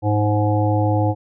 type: harmonic tone with a mistuned harmonic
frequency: 104.8 Hz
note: G#2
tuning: 16 cents sharp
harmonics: 1 / 3 / 5 / 7 / 8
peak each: -17 / -22 / -24 / -25 / -26 dBFS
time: 0.02-1.15 s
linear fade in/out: 50 ms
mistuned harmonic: 8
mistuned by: +17 cents
effects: none